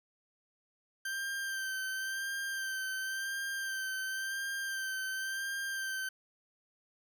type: tone with vibrato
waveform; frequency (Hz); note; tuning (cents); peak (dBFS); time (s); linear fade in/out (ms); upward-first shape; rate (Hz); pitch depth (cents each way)
40% pulse; 1568; G6; 0; -34; 1.05-6.09; 5; sine; 0.94; 30
effects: none